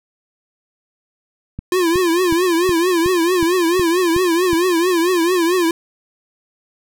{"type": "click train", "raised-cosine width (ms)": 5, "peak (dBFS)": -14, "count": 9, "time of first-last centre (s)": [1.59, 4.531], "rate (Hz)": 2.72}
{"type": "tone with vibrato", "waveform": "square", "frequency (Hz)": 349.2, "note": "F4", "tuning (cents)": 0, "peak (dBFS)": -14, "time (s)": [1.72, 5.71], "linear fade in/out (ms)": 2, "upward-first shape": "triangle", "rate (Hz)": 4.5, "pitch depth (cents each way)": 140}
{"effects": []}